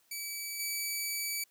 10% pulse tone with level steps, 2295 Hz, D7, 40 cents flat, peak -28 / -24 dBFS, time 0.11-1.44 s, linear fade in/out 5 ms, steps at 0.59 s, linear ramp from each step 10 ms, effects white hiss -69 dBFS RMS until 1.5 s + high-pass 150 Hz 12 dB/octave

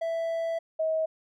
triangle / sine tone pair in turn, 661 / 637.1 Hz, E5 / D#5, +5 / +41 cents, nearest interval minor second, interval 64 cents, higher first, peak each -25 / -24 dBFS, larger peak second, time 0.01-0.59 / 0.79-1.06 s, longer first, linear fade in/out 10 ms, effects none

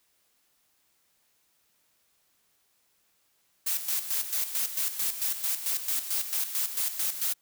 blue noise with tremolo, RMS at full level -28 dBFS, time 3.66-7.34 s, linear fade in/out 10 ms, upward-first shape square, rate 4.5 Hz, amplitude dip 65%, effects white hiss -70 dBFS RMS until 7.41 s

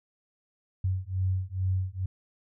sine beating tone pair, 92.5 / 94.8 Hz, F#2 / F#2, 0 / +43 cents, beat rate 2.3 Hz, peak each -29 dBFS, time 0.84-2.06 s, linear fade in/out 5 ms, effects none

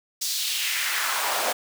pink noise with high-pass filter sweep, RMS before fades -26 dBFS, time 0.21-1.53 s, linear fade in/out 10 ms, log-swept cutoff 5200 to 590 Hz, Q 1.9, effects none

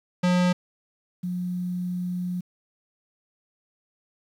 square / sine tone pair in turn, 179.4 / 179.4 Hz, F3 / F3, +47 / +47 cents, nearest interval unison, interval 0 cents, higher neither, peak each -19 / -26 dBFS, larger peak first, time 0.23-0.53 / 1.23-2.41 s, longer second, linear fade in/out 10 ms, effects low-pass 6000 Hz 12 dB/octave + 9-bit

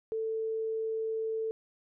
sine tone, 443.9 Hz, A4, 15 cents sharp, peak -30 dBFS, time 0.12-1.51 s, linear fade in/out 0 ms, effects none

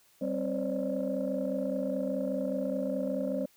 sine tone cluster, 195.1 / 264.2 / 522 / 567 / 596 Hz, G3 / C4 / C5 / C#5 / D5, -8 / +17 / -4 / +39 / +25 cents, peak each -35 / -33 / -35 / -36 / -37 dBFS, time 0.21-3.46 s, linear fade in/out 10 ms, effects tanh soft clip ceiling -20 dBFS + white hiss -64 dBFS RMS until 3.56 s

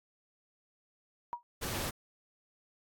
sine tone with exponential decay, 956 Hz, A#5, 43 cents sharp, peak -30 dBFS, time 1.33-1.43 s, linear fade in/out 0 ms, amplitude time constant 20 ms
pink noise, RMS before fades -36 dBFS, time 1.61-1.91 s, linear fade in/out 20 ms
effects AAC 64 kbps

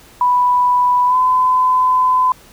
sine tone with pitch glide, 988 to 1014.6 Hz, B5 to B5, 0 to +46 cents, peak -10 dBFS, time 0.21-2.32 s, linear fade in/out 2 ms, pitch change +46 cents, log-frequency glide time 1.07-1.16 s, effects pink hiss -44 dBFS RMS until 2.52 s

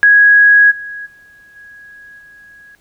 sine tone with level steps, 1660 Hz, G#6, 1 cent flat, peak -4 / -24 / -41 / -35 / -38 dBFS, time 0.03-2.75 s, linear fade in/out 0 ms, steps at 0.7 / 1.05 / 1.55 / 2.18 s, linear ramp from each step 20 ms, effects pink hiss -56 dBFS RMS until 2.8 s

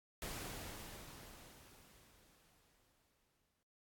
pink noise with exponential decay, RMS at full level -44 dBFS, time 0.22-3.63 s, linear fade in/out 0 ms, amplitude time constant 740 ms, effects AAC 64 kbps

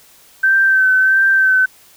sine tone with vibrato, 1546 Hz, G6, 24 cents flat, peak -9 dBFS, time 0.43-1.66 s, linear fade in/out 10 ms, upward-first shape sine, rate 1.5 Hz, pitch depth 29 cents each way, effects white hiss -47 dBFS RMS until 1.96 s

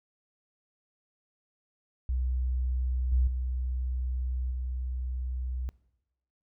sine tone with level steps, 63 Hz, B1, 35 cents sharp, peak -26 / -21 / -28 / -30 dBFS, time 2.09-5.69 s, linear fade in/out 0 ms, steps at 3.12 / 3.27 / 4.51 s, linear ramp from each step 5 ms, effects noise-tail reverb RT60 0.9 s tail -22 dB re dry

